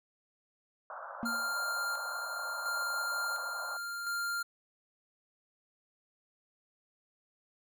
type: band-pass noise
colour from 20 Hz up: white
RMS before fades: -44 dBFS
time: 0.9-3.77 s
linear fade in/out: 2 ms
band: 530 to 1500 Hz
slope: 96 dB/octave
type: tone with exponential decay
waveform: triangle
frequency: 233.1 Hz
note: A#3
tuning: in tune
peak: -29 dBFS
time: 1.23-1.54 s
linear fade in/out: 0 ms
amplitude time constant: 67 ms
type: tone with tremolo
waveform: square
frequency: 1396.9 Hz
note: F6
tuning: in tune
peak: -33 dBFS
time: 1.25-4.43 s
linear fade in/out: 10 ms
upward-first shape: square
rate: 0.71 Hz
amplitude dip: 40%
effects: none